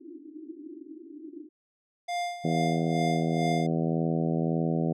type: band-pass noise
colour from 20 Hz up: pink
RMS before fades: -44 dBFS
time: 0-1.49 s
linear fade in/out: 20 ms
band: 280 to 350 Hz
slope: 96 dB/octave
type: tone with tremolo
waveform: square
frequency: 702 Hz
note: F5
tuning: 9 cents sharp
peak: -28 dBFS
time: 2.08-3.67 s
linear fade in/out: 10 ms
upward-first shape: sine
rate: 2.3 Hz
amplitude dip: 75%
type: harmonic tone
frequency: 81.8 Hz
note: E2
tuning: 13 cents flat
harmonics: 2 / 3 / 4 / 5 / 6 / 7 / 8 / 9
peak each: -27 / -31 / -33 / -35 / -37 / -38 / -39 / -40 dBFS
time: 2.44-4.93 s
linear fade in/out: 10 ms
effects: low-pass 7000 Hz 12 dB/octave